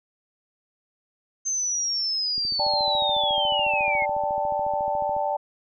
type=linear sweep; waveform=sine; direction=down; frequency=6300 to 2100 Hz; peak=-23 dBFS; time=1.45-4.06 s; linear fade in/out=20 ms
type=click train; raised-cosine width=3 ms; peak=-30 dBFS; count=40; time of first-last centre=2.38-5.166 s; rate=14 Hz
type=chord; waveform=sine; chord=D suspended fourth; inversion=none; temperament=equal; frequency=587.3 / 784 / 880 Hz; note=D5 / G5 / A5; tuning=0 / 0 / 0 cents; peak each=-27 dBFS; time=2.59-5.37 s; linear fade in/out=10 ms
effects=none